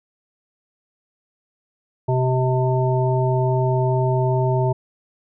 harmonic tone, 128.4 Hz, C3, 32 cents flat, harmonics 1 / 3 / 5 / 7, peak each -18 / -23 / -25 / -26 dBFS, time 2.08-4.73 s, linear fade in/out 10 ms, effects none

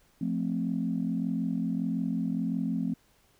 sine chord, F major, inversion none, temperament equal, 174.61 / 220 / 261.6 Hz, F3 / A3 / C4, 0 / 0 / 0 cents, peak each -31 dBFS, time 0.21-2.94 s, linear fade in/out 5 ms, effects tanh soft clip ceiling -18 dBFS + pink hiss -65 dBFS RMS until 3.39 s

